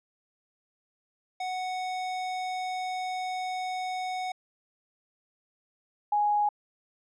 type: tone pair in turn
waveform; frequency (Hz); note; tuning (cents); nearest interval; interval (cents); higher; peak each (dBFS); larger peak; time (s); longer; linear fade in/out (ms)
square / sine; 740 / 830.6; F#5 / G#5; 0 / 0; major second; 200; second; -31 / -22; second; 1.4-4.32 / 6.12-6.49; first; 5
effects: low-pass 6000 Hz 12 dB/octave

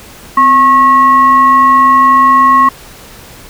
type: tone with frequency modulation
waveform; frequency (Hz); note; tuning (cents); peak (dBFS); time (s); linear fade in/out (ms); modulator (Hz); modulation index
sine; 1090; C#6; -29; -3; 0.37-2.69; 5; 834; 0.4
effects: pink hiss -34 dBFS RMS until 3.49 s

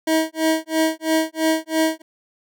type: tone with tremolo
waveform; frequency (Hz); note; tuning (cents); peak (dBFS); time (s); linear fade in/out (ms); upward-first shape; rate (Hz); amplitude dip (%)
25% pulse; 319; D#4; +43; -11; 0.07-2.02; 5; sine; 3; 100
effects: none

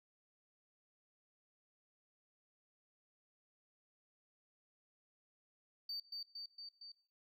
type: tone with echo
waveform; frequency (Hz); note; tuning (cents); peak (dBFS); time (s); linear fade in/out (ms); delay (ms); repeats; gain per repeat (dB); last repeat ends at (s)
sine; 4600; D8; -37; -38; 5.89-6; 5; 230; 4; -3; 6.92
effects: noise-tail reverb RT60 0.5 s tail -19 dB re dry + tanh soft clip ceiling -39 dBFS

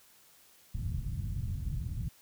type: low-pass noise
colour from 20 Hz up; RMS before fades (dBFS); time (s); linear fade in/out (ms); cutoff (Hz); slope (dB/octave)
white; -35; 0.74-2.09; 10; 130; 24
effects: white hiss -61 dBFS RMS until 2.21 s

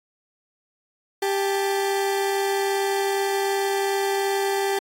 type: tone pair together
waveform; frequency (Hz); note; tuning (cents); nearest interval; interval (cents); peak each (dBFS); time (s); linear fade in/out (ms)
30% pulse; 394.2 / 871; G4 / A5; +10 / -18; octave + major second; 1372; -19 / -28; 1.22-4.79; 5
effects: AAC 48 kbps

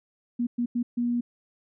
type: tone bursts at uneven times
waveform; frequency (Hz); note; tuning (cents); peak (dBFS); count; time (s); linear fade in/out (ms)
sine; 240.1; B3; -49; -23; 4; 0.39-0.47 / 0.58-0.66 / 0.75-0.83 / 0.97-1.21; 10
effects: none

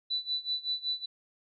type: tone with tremolo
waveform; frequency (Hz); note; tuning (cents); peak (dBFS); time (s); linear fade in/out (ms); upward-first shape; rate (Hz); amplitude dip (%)
sine; 3976; B7; +11; -27; 0.1-1.06; 10; sine; 5.3; 90
effects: none

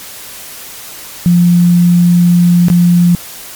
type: tone with dropouts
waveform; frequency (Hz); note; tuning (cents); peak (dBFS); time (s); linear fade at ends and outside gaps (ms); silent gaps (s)
sine; 174.61; F3; 0; -4; 1.26-3.15; 0; 2.684-2.701
effects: white hiss -29 dBFS RMS until 3.55 s + MP3 96 kbps

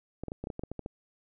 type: clicks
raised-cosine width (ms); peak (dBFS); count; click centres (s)
2; -23; 11; 0.236 / 0.283 / 0.319 / 0.44 / 0.471 / 0.502 / 0.594 / 0.636 / 0.716 / 0.793 / 0.861
effects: none

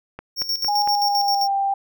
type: click train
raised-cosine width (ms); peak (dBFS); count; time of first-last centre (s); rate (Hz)
0.5; -18; 4; 0.19-0.875; 4.38
type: tone with tremolo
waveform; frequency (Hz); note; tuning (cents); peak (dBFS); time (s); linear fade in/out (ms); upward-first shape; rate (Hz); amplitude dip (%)
square; 5500; F8; -27; -20; 0.36-1.48; 50; square; 7.6; 70
type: tone with pitch glide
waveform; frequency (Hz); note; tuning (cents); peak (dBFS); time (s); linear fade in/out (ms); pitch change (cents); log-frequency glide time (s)
sine; 823 to 789.5; G#5 to G5; -16 to +12; -18; 0.68-1.74; 5; -72; 0.85-1.55
effects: none

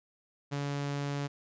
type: tone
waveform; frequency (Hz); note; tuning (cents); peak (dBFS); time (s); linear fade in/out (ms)
sawtooth; 142.4; C#3; +47; -28; 0.51-1.28; 20
effects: resampled to 16000 Hz

